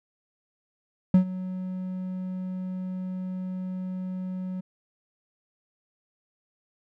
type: tone with ADSR envelope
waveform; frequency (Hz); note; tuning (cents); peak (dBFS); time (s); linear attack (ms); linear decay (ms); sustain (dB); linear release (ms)
triangle; 185; F#3; 0; -10; 1.14-4.61; 4; 97; -18; 11
effects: none